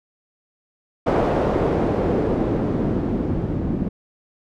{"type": "noise with low-pass filter sweep", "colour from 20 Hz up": "white", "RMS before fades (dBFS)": -21, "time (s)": [1.06, 3.89], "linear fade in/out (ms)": 10, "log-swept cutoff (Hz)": [620, 220], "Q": 1.2, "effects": []}